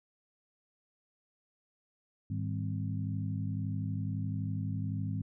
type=harmonic tone with a mistuned harmonic; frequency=51.91 Hz; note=G#1; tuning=in tune; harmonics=2 / 3 / 4 / 5; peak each=-34 / -38 / -40 / -42 dBFS; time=2.3-5.22 s; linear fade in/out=5 ms; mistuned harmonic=4; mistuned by=-88 cents; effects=none